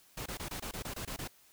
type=noise bursts; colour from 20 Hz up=pink; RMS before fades=-40 dBFS; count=10; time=0.17-1.277 s; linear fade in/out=5 ms; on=90 ms; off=23 ms; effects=white hiss -63 dBFS RMS until 1.52 s